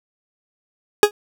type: tone with exponential decay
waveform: 40% pulse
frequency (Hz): 415.3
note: G#4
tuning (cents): 0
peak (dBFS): -3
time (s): 1.03-1.11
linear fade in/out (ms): 1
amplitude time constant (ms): 17
effects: none